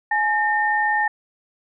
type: tone pair together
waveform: sine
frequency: 844.2 / 1817 Hz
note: G#5 / A#6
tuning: +28 / -45 cents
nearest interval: octave + minor second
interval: 1327 cents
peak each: -20 dBFS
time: 0.11-1.08 s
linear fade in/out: 5 ms
effects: none